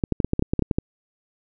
clicks, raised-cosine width 3 ms, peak -7 dBFS, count 12, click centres 0.038 / 0.123 / 0.202 / 0.246 / 0.334 / 0.394 / 0.424 / 0.535 / 0.593 / 0.623 / 0.712 / 0.785 s, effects none

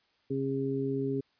harmonic tone, 135.7 Hz, C#3, 36 cents flat, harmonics 1 / 2 / 3, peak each -35 / -32 / -32 dBFS, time 0.3-1.21 s, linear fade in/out 10 ms, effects white hiss -70 dBFS RMS until 1.39 s + resampled to 11025 Hz

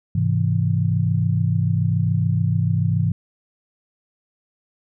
sine chord, Ab augmented, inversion none, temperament equal, 103.83 / 130.81 / 164.81 Hz, Ab2 / C3 / E3, 0 / 0 / 0 cents, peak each -20 / -22 / -21 dBFS, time 0.15-3.12 s, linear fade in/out 5 ms, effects none

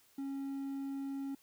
triangle tone, 274.4 Hz, C#4, 17 cents flat, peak -35 dBFS, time 0.18-1.35 s, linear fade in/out 5 ms, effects white hiss -67 dBFS RMS until 1.42 s

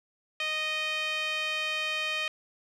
sawtooth tone with band-pass filter, 620 Hz, D#5, 6 cents flat, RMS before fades -31 dBFS, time 0.4-2.28 s, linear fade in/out 2 ms, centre 2700 Hz, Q 3.1, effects none

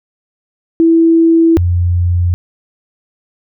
sine tone pair in turn, 329.6 / 87.93 Hz, E4 / F2, 0 / +12 cents, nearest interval octave + major seventh, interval 2288 cents, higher first, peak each -5 / -9 dBFS, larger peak first, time 0.8-1.57 / 1.57-2.34 s, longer neither, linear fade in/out 0 ms, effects none

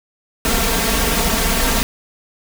pink noise with comb filter, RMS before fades -17 dBFS, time 0.45-1.83 s, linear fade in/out 0 ms, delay 4.4 ms, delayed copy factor +1, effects none

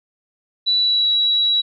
sine tone with pitch glide, 3951 to 3897 Hz, B7 to B7, 0 to -24 cents, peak -14 dBFS, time 0.66-1.62 s, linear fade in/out 20 ms, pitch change -24 cents, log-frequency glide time 0.78-1.1 s, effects none

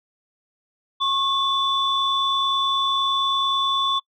sine tone pair together, 1089 / 3481 Hz, C#6 / A7, -31 / -19 cents, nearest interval octave + minor sixth, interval 2012 cents, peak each -21 dBFS, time 1-4 s, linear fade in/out 20 ms, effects noise-tail reverb RT60 0.1 s tail -26 dB re dry + tanh soft clip ceiling -11 dBFS

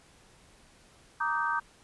sine chord, Eb major seventh, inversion second, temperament just, 933.4 / 1166.7 / 1244.5 / 1555.6 Hz, Bb5 / D6 / Eb6 / G6, +2 / -12 / 0 / -14 cents, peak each -32 / -33 / -34 / -31 dBFS, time 1.2-1.6 s, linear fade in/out 10 ms, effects pink hiss -59 dBFS RMS until 1.83 s + resampled to 24000 Hz

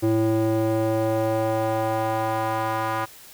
square tone with band-pass filter sweep, 110.8 Hz, A2, 13 cents sharp, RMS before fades -23 dBFS, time 0.02-3.06 s, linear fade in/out 20 ms, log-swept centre 350 to 1100 Hz, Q 1.9, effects white hiss -46 dBFS RMS until 3.33 s

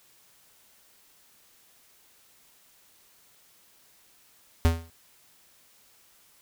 square tone with exponential decay, 82.8 Hz, E2, 8 cents sharp, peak -15 dBFS, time 4.65-4.9 s, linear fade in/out 0 ms, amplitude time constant 54 ms, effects white hiss -60 dBFS RMS until 6.41 s

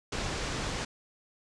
pink low-pass noise, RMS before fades -34 dBFS, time 0.12-0.85 s, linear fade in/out 5 ms, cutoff 7200 Hz, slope 24 dB/octave, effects resampled to 24000 Hz

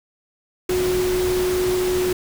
sine tone in noise, 365.3 Hz, F#4, 22 cents flat, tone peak -18 dBFS, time 0.69-2.13 s, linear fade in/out 5 ms, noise pink, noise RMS -28 dBFS, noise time 0.69-2.13 s, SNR +7 dB, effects none

